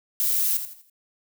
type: noise with echo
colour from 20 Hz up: violet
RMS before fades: -23 dBFS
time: 0.2-0.57 s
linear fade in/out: 0 ms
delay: 82 ms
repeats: 4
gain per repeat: -9 dB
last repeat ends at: 0.898 s
effects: none